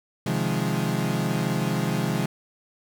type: chord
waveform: 35% pulse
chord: F minor seventh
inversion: second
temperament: equal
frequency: 130.81 / 155.56 / 174.61 / 207.7 Hz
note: C3 / Eb3 / F3 / Ab3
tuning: 0 / 0 / 0 / 0 cents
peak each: -27 dBFS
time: 0.26-2.26 s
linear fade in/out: 5 ms
effects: none